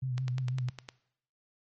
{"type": "tone with vibrato", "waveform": "sine", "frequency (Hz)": 127.5, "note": "C3", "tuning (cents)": -44, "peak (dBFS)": -30, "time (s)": [0.02, 0.7], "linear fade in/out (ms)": 10, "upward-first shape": "triangle", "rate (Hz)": 6, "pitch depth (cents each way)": 66}
{"type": "click train", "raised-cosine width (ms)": 0.2, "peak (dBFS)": -23, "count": 8, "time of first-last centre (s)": [0.18, 0.889], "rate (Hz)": 9.88}
{"effects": ["noise-tail reverb RT60 0.7 s tail -19 dB re dry", "MP3 32 kbps"]}